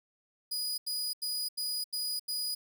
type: tone bursts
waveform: sawtooth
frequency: 4932 Hz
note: D#8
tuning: 16 cents flat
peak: -29 dBFS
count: 6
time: 0.51-2.55 s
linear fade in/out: 10 ms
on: 270 ms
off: 84 ms
effects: none